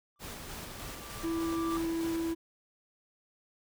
triangle tone with exponential growth, 1174.7 Hz, D6, in tune, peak -32 dBFS, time 0.16-1.77 s, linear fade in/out 0 ms, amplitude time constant 350 ms
pink noise with tremolo, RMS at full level -42 dBFS, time 0.19-2.35 s, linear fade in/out 50 ms, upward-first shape square, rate 3.3 Hz, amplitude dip 25%
triangle tone, 330 Hz, E4, 2 cents sharp, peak -28 dBFS, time 1.23-2.35 s, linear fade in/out 20 ms
effects none

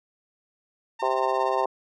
sawtooth tone with tremolo, 910 Hz, A#5, 42 cents flat, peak -28 dBFS, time 0.99-1.65 s, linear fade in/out 10 ms, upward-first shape sine, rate 17 Hz, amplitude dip 70%
harmonic tone, 130.81 Hz, C3, in tune, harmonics 3 / 4 / 5 / 6 / 7 / 8, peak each -29 / -29 / -29 / -29 / -29 / -29 dBFS, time 1.02-1.66 s, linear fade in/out 5 ms
effects low-pass 5000 Hz 12 dB/octave

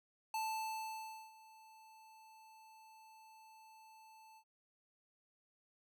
square tone with ADSR envelope, 880 Hz, A5, in tune, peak -37 dBFS, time 0.34-4.44 s, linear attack 3 ms, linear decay 970 ms, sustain -22 dB, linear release 68 ms, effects none

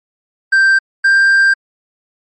triangle tone pair in turn, 1570 / 1584.6 Hz, G6 / G6, +2 / +18 cents, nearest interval unison, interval 16 cents, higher second, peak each -5 dBFS, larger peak neither, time 0.52-0.79 / 1.04-1.54 s, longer second, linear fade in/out 10 ms, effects MP3 32 kbps

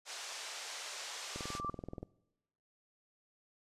white band-pass noise, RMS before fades -45 dBFS, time 0.05-1.61 s, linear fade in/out 50 ms, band 480 to 7200 Hz, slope 24 dB/octave
sine tone with exponential growth, 1174.7 Hz, D6, in tune, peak -34 dBFS, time 1.05-1.7 s, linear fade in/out 2 ms, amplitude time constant 140 ms
click train, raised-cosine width 2 ms, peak -29 dBFS, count 15, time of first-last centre 1.36-2.03 s, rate 20.9 Hz
effects noise-tail reverb RT60 1.0 s tail -23 dB re dry + resampled to 32000 Hz

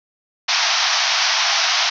white band-pass noise, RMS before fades -18 dBFS, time 0.48-1.9 s, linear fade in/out 10 ms, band 650 to 6000 Hz, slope 96 dB/octave, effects none

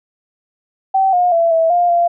sine tone with pitch steps, 770 / 715 / 671 / 654 / 703 / 690 Hz, G5 / F5 / E5 / E5 / F5 / F5, -31 / +41 / +31 / -14 / +11 / -21 cents, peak -10 dBFS, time 0.94-2.08 s, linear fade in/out 10 ms, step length 190 ms, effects none

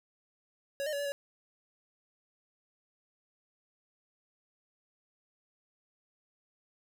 square tone with pitch steps, 557 / 610 / 567 / 573 / 563 Hz, C#5 / D#5 / C#5 / D5 / C#5, +8 / -34 / +39 / -43 / +27 cents, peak -33 dBFS, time 0.8-1.12 s, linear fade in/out 0 ms, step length 64 ms, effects none

